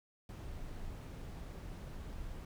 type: noise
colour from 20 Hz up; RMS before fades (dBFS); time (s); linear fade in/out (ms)
brown; -45; 0.29-2.45; 2
effects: none